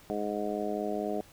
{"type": "harmonic tone", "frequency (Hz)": 104.3, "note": "G#2", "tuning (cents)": 8, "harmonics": [2, 3, 4, 5, 6, 7], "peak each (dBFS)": [-37, -37, -35, -41, -36, -38], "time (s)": [0.1, 1.21], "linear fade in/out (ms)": 0, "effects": ["pink hiss -56 dBFS RMS until 1.32 s"]}